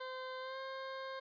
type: tone with pitch glide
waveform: 20% pulse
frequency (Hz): 516 to 531.1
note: C5 to C5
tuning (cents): -24 to +26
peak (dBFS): -37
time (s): 0-1.2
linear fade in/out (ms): 10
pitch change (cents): +50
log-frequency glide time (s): 0.4-0.58
effects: resampled to 11025 Hz + 12-bit